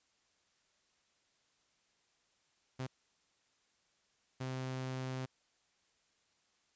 sawtooth tone bursts at uneven times, 130 Hz, C3, 11 cents flat, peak -34 dBFS, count 2, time 2.79-2.87 / 4.4-5.26 s, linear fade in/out 10 ms, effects white hiss -75 dBFS RMS until 6.75 s + resampled to 16000 Hz

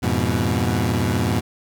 20% pulse chord, F diminished, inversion none, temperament equal with one note detuned, 87.31 / 105.64 / 123.47 Hz, F2 / Ab2 / Cb3, 0 / +30 / 0 cents, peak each -18 dBFS, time 0.02-1.41 s, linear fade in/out 20 ms, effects none

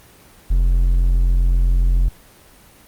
triangle tone, 43.8 Hz, F1, 6 cents sharp, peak -10 dBFS, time 0.5-2.09 s, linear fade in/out 10 ms, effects pink hiss -47 dBFS RMS until 2.87 s + Opus 24 kbps

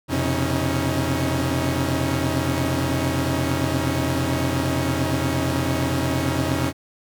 sawtooth tone cluster, 86.6 / 125.9 / 134.6 / 276.4 / 316.2 Hz, F2 / B2 / C3 / C#4 / D#4, -14 / +34 / +49 / -5 / +28 cents, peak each -23 dBFS, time 0.08-6.73 s, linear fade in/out 50 ms, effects none

